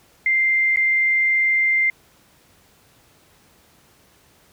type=tone with dropouts; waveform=sine; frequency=2093 Hz; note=C7; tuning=in tune; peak=-15 dBFS; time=0.26-1.9 s; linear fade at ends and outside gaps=2 ms; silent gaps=0.761-0.771 s; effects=pink hiss -55 dBFS RMS until 4.52 s + high-pass 60 Hz 12 dB/octave